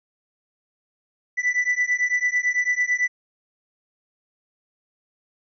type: beating tone pair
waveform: triangle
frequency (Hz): 1975.5 / 1984.5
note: B6 / B6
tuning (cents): 0 / +8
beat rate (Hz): 9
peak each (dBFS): -21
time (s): 1.37-3.08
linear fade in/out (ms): 20
effects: resampled to 16000 Hz